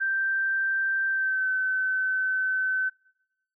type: tone with pitch glide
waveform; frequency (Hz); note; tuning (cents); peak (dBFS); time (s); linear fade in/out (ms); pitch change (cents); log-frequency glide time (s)
sine; 1568 to 1525.1; G6 to G6; 0 to -48; -23; 0-2.9; 20; -48; 1.09-1.49
effects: noise-tail reverb RT60 0.9 s tail -24 dB re dry